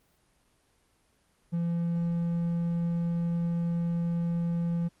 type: tone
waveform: triangle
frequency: 170 Hz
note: F3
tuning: 46 cents flat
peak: -24 dBFS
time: 1.52-4.89 s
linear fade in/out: 20 ms
effects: pink hiss -68 dBFS RMS until 5 s + Opus 24 kbps